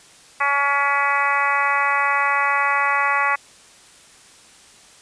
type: harmonic tone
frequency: 282.1 Hz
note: C#4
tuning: 30 cents sharp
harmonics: 2 / 3 / 4 / 5 / 6 / 7 / 8 / 9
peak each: -33 / -24 / -21 / -25 / -28 / -22 / -29 / -29 dBFS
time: 0.4-3.36 s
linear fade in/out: 10 ms
effects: white hiss -48 dBFS RMS until 5.01 s + resampled to 22050 Hz